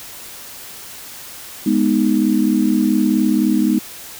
sine chord, G# minor, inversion none, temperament equal, 207.7 / 246.9 / 311.1 Hz, G#3 / B3 / D#4, 0 / 0 / 0 cents, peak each -17 dBFS, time 1.66-3.79 s, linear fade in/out 5 ms, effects white hiss -35 dBFS RMS until 4.19 s

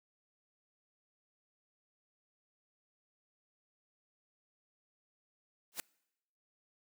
white noise with exponential growth, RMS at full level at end -34 dBFS, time 5.72-5.8 s, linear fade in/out 0 ms, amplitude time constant 16 ms, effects noise-tail reverb RT60 0.9 s tail -26 dB re dry + high-pass 200 Hz 12 dB/octave

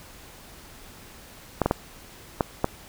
clicks, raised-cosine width 1 ms, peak -6 dBFS, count 5, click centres 1.617 / 1.66 / 1.711 / 2.408 / 2.644 s, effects pink hiss -47 dBFS RMS until 2.88 s

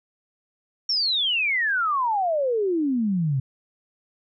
sine exponential sweep, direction down, 5588 to 127.4 Hz, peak -20 dBFS, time 0.89-3.4 s, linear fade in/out 5 ms, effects none

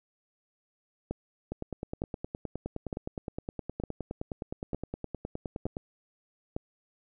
two click trains, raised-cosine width 2 ms, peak -21 / -19 dBFS, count 42 / 7, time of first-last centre 1.52-5.769 / 1.11-6.565 s, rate 9.65 / 1.1 Hz, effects none

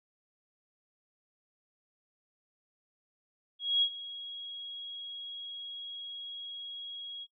sine tone with ADSR envelope, 3306 Hz, G#7, 9 cents flat, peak -22 dBFS, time 3.59-7.27 s, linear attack 230 ms, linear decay 71 ms, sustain -17 dB, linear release 45 ms, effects noise-tail reverb RT60 0.1 s tail -24 dB re dry

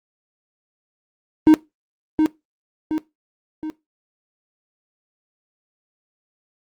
triangle tone with echo, 311.1 Hz, D#4, in tune, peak -5 dBFS, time 1.47-1.54 s, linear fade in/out 0 ms, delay 720 ms, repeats 3, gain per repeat -6 dB, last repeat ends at 3.7 s, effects noise-tail reverb RT60 0.2 s tail -19 dB re dry + Opus 24 kbps

